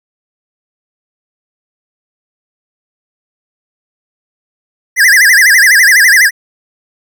square tone with vibrato, 1814 Hz, A#6, 48 cents flat, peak -4 dBFS, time 4.96-6.31 s, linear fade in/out 50 ms, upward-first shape sine, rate 12 Hz, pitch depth 220 cents each way, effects none

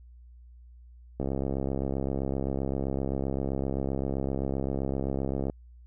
click train, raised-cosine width 2 ms, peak -17 dBFS, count 292, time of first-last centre 1.2-5.498 s, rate 67.7 Hz, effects added 60 Hz sine -48 dBFS peak until 5.86 s

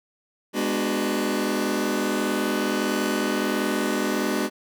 sawtooth chord, G# half-diminished seventh, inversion none, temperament just, 207.7 / 249.2 / 299 / 373.8 Hz, G#3 / B3 / D4 / F#4, 0 / +16 / +31 / +18 cents, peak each -24 dBFS, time 0.53-4.5 s, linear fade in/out 50 ms, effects none

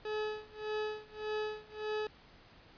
40% pulse tone with tremolo, 427.4 Hz, G#4, 50 cents sharp, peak -32 dBFS, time 0.05-2.07 s, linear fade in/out 2 ms, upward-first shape sine, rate 1.7 Hz, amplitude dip 95%, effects pink hiss -59 dBFS RMS until 2.77 s + resampled to 11025 Hz

